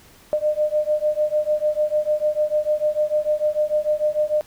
sine beating tone pair, 602 / 608.7 Hz, D5 / D#5, +43 / -38 cents, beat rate 6.7 Hz, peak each -21 dBFS, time 0.33-4.41 s, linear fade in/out 0 ms, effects pink hiss -50 dBFS RMS until 4.46 s

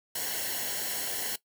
white noise with comb filter, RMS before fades -33 dBFS, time 0.15-1.36 s, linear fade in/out 5 ms, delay 0.82 ms, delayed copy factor -0.65, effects noise-tail reverb RT60 0.1 s tail -18 dB re dry

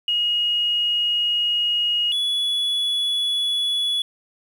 sine / triangle tone pair in turn, 2880 / 3403 Hz, F#7 / G#7, -47 / +41 cents, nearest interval minor third, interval 288 cents, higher second, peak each -18 dBFS, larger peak neither, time 0.08-2.12 / 2.12-4.02 s, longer first, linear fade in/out 2 ms, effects 8-bit

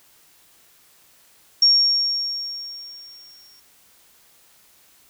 sine tone with exponential decay, 5540 Hz, F8, 15 cents flat, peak -10 dBFS, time 1.62-3.6 s, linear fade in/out 5 ms, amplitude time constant 430 ms, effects white hiss -55 dBFS RMS until 5.09 s

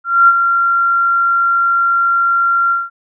sine tone with ADSR envelope, 1377 Hz, F6, 25 cents flat, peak -3 dBFS, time 0.04-2.9 s, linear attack 240 ms, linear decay 41 ms, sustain -7 dB, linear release 190 ms, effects none

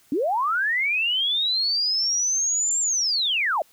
sine linear two-way sweep, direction up then down, 250.5 to 7459 to 560 Hz, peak -20 dBFS, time 0.12-3.62 s, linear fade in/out 2 ms, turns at 2.8 s, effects white hiss -58 dBFS RMS until 3.72 s

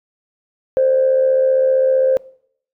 sine tone with amplitude modulation, 524 Hz, C5, 2 cents sharp, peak -8 dBFS, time 0.77-2.17 s, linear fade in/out 0 ms, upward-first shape sine, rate 75.4 Hz, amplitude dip 55%, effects noise-tail reverb RT60 0.6 s tail -22 dB re dry + tanh soft clip ceiling -5 dBFS

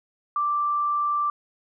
sine tone, 1174.7 Hz, D6, in tune, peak -21 dBFS, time 0.36-1.3 s, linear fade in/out 2 ms, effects none

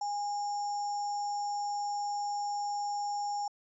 sine tone with sample-and-hold, 821 Hz, G#5, 20 cents flat, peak -31 dBFS, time 0.01-3.48 s, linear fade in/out 5 ms, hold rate 6300 Hz, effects resampled to 24000 Hz

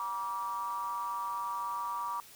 triangle ring-modulated tone, 103.83 Hz, G#2, in tune, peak -28 dBFS, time 0-2.2 s, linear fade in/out 0 ms, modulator 1060 Hz, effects white hiss -54 dBFS RMS until 2.35 s

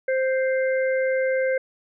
harmonic tone, 523.3 Hz, C5, in tune, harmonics 1 / 3 / 4, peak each -20 / -30 / -32 dBFS, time 0.08-1.58 s, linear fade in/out 5 ms, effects none

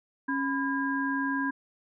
sine tone cluster, 275.3 / 996 / 1622 Hz, C#4 / B5 / G#6, -12 / +14 / -41 cents, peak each -29 / -33 / -31 dBFS, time 0.28-1.51 s, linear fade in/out 10 ms, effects none

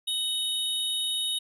square tone pair together, 2993 / 3732 Hz, F#7 / A#7, +19 / +1 cents, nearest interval major third, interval 382 cents, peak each -34 / -28 dBFS, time 0.07-1.39 s, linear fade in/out 10 ms, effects resampled to 32000 Hz

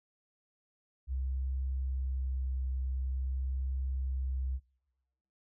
sine tone with vibrato, 65.3 Hz, C2, 3 cents flat, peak -31 dBFS, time 1.07-4.6 s, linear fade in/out 50 ms, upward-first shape triangle, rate 0.46 Hz, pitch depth 14 cents each way, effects noise-tail reverb RT60 1.0 s tail -25 dB re dry

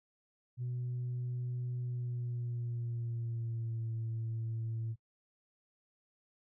sine tone with pitch glide, 123.47 to 113.22 Hz, B2 to A2, 0 to +50 cents, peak -33 dBFS, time 0.57-4.96 s, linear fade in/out 50 ms, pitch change -150 cents, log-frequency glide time 1.78-3.91 s, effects noise-tail reverb RT60 0.1 s tail -25 dB re dry + tanh soft clip ceiling -32 dBFS

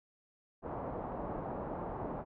white low-pass noise, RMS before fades -40 dBFS, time 0.62-2.25 s, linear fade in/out 50 ms, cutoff 900 Hz, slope 24 dB/octave, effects none

